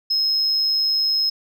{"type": "tone", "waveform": "sine", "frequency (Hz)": 5150, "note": "E8", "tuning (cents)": -41, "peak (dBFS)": -15, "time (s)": [0.1, 1.3], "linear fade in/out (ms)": 10, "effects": ["tanh soft clip ceiling -15 dBFS"]}